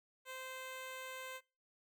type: tone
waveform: 10% pulse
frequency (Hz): 519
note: C5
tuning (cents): -14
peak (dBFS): -37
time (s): 0.25-1.41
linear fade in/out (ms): 50
effects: noise-tail reverb RT60 0.3 s tail -23 dB re dry